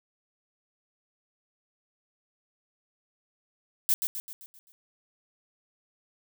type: noise with echo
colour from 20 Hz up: violet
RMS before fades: -23 dBFS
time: 3.89-3.94 s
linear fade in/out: 0 ms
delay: 130 ms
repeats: 6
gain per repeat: -6 dB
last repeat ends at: 4.72 s
effects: none